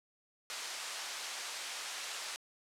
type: band-pass noise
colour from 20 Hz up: white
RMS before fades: -42 dBFS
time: 0.5-2.36 s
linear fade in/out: 0 ms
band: 690 to 6800 Hz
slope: 12 dB/octave
effects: low-pass 11000 Hz 12 dB/octave